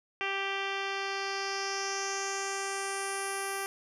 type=tone with low-pass filter sweep; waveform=10% pulse; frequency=392 Hz; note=G4; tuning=in tune; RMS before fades=-34 dBFS; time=0.21-3.66 s; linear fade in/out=0 ms; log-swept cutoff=2900 to 12000 Hz; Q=3.4; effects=none